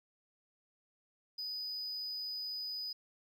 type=tone; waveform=sine; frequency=4978 Hz; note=D#8; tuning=in tune; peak=-35 dBFS; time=1.38-2.93 s; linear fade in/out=10 ms; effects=tanh soft clip ceiling -37 dBFS + 12-bit